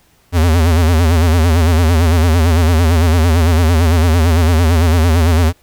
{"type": "tone with vibrato", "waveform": "square", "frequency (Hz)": 83, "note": "E2", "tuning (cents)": 12, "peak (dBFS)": -9, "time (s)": [0.32, 5.53], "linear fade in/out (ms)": 50, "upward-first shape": "sine", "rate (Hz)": 8.9, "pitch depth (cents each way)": 120, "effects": ["pink hiss -53 dBFS RMS until 5.62 s"]}